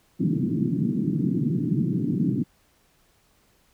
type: band-pass noise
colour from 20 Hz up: pink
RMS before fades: -24 dBFS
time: 0.19-2.44 s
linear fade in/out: 20 ms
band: 130 to 320 Hz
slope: 48 dB/octave
effects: pink hiss -63 dBFS RMS until 3.73 s